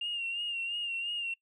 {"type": "tone with vibrato", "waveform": "sine", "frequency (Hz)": 2794, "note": "F7", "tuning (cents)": 0, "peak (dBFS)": -31, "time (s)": [0.01, 1.34], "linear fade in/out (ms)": 5, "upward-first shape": "sine", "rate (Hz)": 2.9, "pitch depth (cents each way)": 47, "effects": ["noise-tail reverb RT60 0.1 s tail -21 dB re dry", "tanh soft clip ceiling -27 dBFS"]}